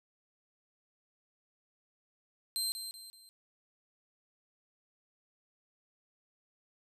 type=tone with echo; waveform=25% pulse; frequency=4137 Hz; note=C8; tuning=20 cents flat; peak=-27 dBFS; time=2.56-2.72 s; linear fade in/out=0 ms; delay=190 ms; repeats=3; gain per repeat=-8 dB; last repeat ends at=3.29 s; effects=none